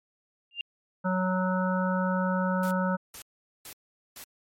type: tone with exponential growth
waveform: sine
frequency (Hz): 2794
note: F7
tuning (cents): 0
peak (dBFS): -25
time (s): 0.51-0.61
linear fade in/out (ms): 1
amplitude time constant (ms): 21
type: harmonic tone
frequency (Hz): 185.1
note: F#3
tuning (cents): +1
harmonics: 1 / 3 / 5 / 7 / 8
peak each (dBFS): -26 / -31 / -33 / -34 / -35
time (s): 1.04-2.97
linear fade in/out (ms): 20
type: noise bursts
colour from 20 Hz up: white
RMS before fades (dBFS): -43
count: 4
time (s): 2.63-4.24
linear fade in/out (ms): 2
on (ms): 80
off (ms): 430
effects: MP3 64 kbps